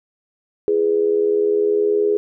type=tone with amplitude modulation; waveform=sine; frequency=415.3 Hz; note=G#4; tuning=in tune; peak=-11 dBFS; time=0.68-2.17 s; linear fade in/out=0 ms; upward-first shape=sine; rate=79.7 Hz; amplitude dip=70%; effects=none